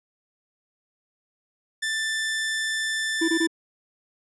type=tone; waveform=sawtooth; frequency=1769 Hz; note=A6; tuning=9 cents sharp; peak=-21 dBFS; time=1.82-3.47 s; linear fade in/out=10 ms
type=tone bursts; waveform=triangle; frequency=329.6 Hz; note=E4; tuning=in tune; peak=-18 dBFS; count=3; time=3.21-3.474 s; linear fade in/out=10 ms; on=74 ms; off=21 ms
effects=resampled to 24000 Hz